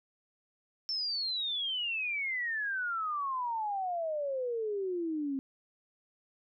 sine exponential sweep, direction down, 5400 to 264.8 Hz, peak -31 dBFS, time 0.89-5.39 s, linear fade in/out 0 ms, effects none

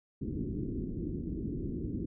white low-pass noise, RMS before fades -36 dBFS, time 0.21-2.06 s, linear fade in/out 10 ms, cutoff 360 Hz, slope 48 dB/octave, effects none

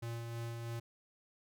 square tone with tremolo, 116.54 Hz, A#2, in tune, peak -39 dBFS, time 0.02-0.8 s, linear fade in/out 10 ms, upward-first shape sine, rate 3.1 Hz, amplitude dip 30%, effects none

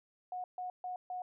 sine tone bursts, 729 Hz, F#5, 26 cents flat, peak -37 dBFS, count 4, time 0.32-1.22 s, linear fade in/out 2 ms, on 120 ms, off 140 ms, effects none

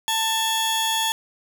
sawtooth tone pair together, 889 / 3356 Hz, A5 / G#7, +18 / +17 cents, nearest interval octave + major seventh, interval 2299 cents, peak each -20 dBFS, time 0.08-1.12 s, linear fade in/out 0 ms, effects none

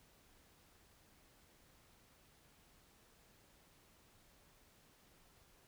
silence, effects pink hiss -68 dBFS RMS until 5.67 s

